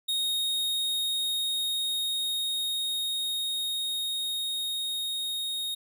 45% pulse tone with level ramp, 3729 Hz, A#7, in tune, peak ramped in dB -26 to -30 dBFS, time 0.08-5.75 s, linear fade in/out 10 ms, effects none

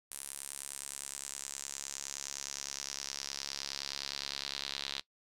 sawtooth tone with band-pass filter sweep, 69.7 Hz, C#2, 10 cents sharp, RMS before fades -42 dBFS, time 0.11-5.01 s, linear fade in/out 5 ms, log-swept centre 9900 to 3900 Hz, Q 3.2, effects noise-tail reverb RT60 0.1 s tail -20 dB re dry

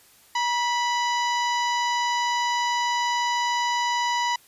harmonic tone with a mistuned harmonic, 987.8 Hz, B5, in tune, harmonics 1 / 2 / 3 / 4 / 5 / 6 / 7, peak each -23 / -29 / -33 / -35 / -37 / -39 / -40 dBFS, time 0.35-4.36 s, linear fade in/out 5 ms, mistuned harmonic 1, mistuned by -51 cents, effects white hiss -55 dBFS RMS until 4.47 s + resampled to 32000 Hz

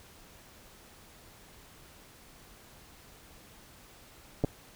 clicks, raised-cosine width 2 ms, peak -14 dBFS, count 2, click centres 4.439 / 4.446 s, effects pink hiss -55 dBFS RMS until 4.75 s

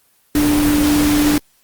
sine tone in noise, 295.5 Hz, D4, 11 cents sharp, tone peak -12 dBFS, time 0.35-1.38 s, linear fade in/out 2 ms, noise pink, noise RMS -20 dBFS, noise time 0.35-1.38 s, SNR +5 dB, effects white hiss -57 dBFS RMS until 1.63 s + Opus 24 kbps

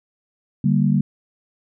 sine chord, G minor, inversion second, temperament equal with one note detuned, 146.83 / 196 / 234.7 Hz, D3 / G3 / Bb3, 0 / 0 / +12 cents, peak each -18 / -18 / -21 dBFS, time 0.64-1.01 s, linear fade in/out 5 ms, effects none

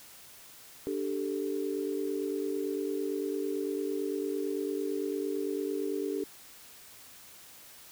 sine chord, D suspended fourth, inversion none, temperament just, 293.7 / 391.6 / 440.5 Hz, D4 / G4 / A4, 0 / -2 / +2 cents, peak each -35 / -33 / -36 dBFS, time 0.87-6.24 s, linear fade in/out 0 ms, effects white hiss -52 dBFS RMS until 7.91 s

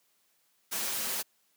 white noise with comb filter, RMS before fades -33 dBFS, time 0.71-1.23 s, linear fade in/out 20 ms, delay 6.7 ms, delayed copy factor -0.85, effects white hiss -71 dBFS RMS until 1.56 s + high-pass 150 Hz 12 dB/octave

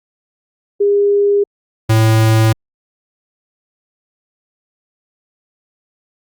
sine / square tone pair in turn, 405.5 / 110.93 Hz, G#4 / A2, -41 / +15 cents, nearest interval octave + minor seventh, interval 2244 cents, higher first, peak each -9 / -9 dBFS, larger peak neither, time 0.8-1.44 / 1.89-2.53 s, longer neither, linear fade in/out 10 ms, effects Opus 48 kbps

